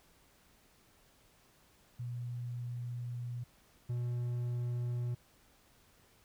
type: tone pair in turn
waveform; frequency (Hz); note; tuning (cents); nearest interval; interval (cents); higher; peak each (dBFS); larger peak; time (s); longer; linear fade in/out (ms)
sine / triangle; 121.3 / 121.3; B2 / B2; -31 / -31; unison; 0; neither; -37 / -31; second; 1.99-3.44 / 3.89-5.15; first; 10
effects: pink hiss -66 dBFS RMS until 6.24 s